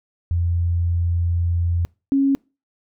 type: tone pair in turn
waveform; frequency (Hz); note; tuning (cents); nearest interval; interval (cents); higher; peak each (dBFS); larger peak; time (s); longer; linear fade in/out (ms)
sine; 85.9 / 274.5; F2 / C#4; -28 / -17; octave + minor sixth; 2011; second; -17 / -14; second; 0.31-1.85 / 2.12-2.35; first; 0
effects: noise-tail reverb RT60 0.3 s tail -26 dB re dry